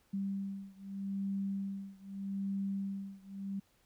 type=beating tone pair; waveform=sine; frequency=196 / 196.81 Hz; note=G3 / G3; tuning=0 / +7 cents; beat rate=0.81 Hz; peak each=-38 / -39 dBFS; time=0.13-3.6 s; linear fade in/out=10 ms; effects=pink hiss -71 dBFS RMS until 3.85 s